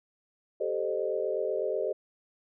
sine chord, A half-diminished seventh, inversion third, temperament equal with one note detuned, 392 / 440 / 523.3 / 611.6 Hz, G4 / A4 / C5 / Eb5, 0 / 0 / 0 / -30 cents, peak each -33 / -33 / -33 / -33 dBFS, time 0.6-1.93 s, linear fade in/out 10 ms, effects none

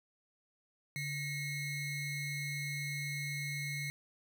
square ring-modulated tone, 1016 Hz, B5, 49 cents sharp, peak -34 dBFS, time 0.96-3.9 s, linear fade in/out 0 ms, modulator 1160 Hz, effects none

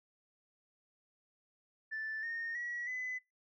sine tone with pitch steps, 1760 / 1840 / 1923.7 / 2011 Hz, A6 / A#6 / B6 / B6, 0 / -23 / -46 / +31 cents, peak -36 dBFS, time 1.91-3.19 s, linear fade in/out 20 ms, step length 320 ms, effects noise-tail reverb RT60 0.2 s tail -20 dB re dry + tanh soft clip ceiling -33 dBFS

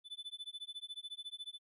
triangle tone with tremolo, 3500 Hz, A7, 10 cents flat, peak -39 dBFS, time 0.04-1.59 s, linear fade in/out 50 ms, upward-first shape sine, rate 14 Hz, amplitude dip 100%, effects resampled to 32000 Hz

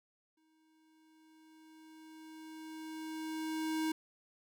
square tone with exponential growth, 316.1 Hz, D#4, 27 cents sharp, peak -32 dBFS, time 0.37-3.92 s, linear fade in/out 5 ms, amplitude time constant 770 ms, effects none

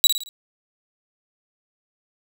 sawtooth tone with echo, 3897 Hz, B7, 24 cents flat, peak -7 dBFS, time 0.04-0.07 s, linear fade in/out 0 ms, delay 55 ms, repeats 4, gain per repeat -7 dB, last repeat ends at 0.29 s, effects none

